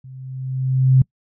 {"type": "tone with level ramp", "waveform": "sine", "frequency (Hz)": 130.81, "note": "C3", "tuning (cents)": 0, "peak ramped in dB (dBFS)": [-36, -7], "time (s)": [0.04, 1.02], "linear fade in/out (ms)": 5, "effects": ["noise-tail reverb RT60 0.1 s tail -25 dB re dry"]}